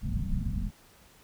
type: low-pass noise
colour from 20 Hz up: pink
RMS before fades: -30 dBFS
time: 0.01-0.71 s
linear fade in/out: 50 ms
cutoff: 240 Hz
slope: 96 dB/octave
effects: pink hiss -58 dBFS RMS until 1.23 s